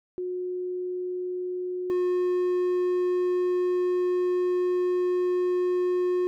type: tone pair in turn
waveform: sine / triangle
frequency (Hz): 362.7 / 360.4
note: F#4 / F#4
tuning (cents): -34 / -45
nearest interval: unison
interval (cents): 11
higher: first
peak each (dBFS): -28 / -20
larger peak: second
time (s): 0.18-1.9 / 1.9-6.27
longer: second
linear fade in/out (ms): 0
effects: none